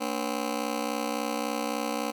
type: ring-modulated tone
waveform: 15% pulse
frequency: 260 Hz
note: C4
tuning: 11 cents flat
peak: -19 dBFS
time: 0-2.12 s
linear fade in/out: 20 ms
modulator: 31.8 Hz
effects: none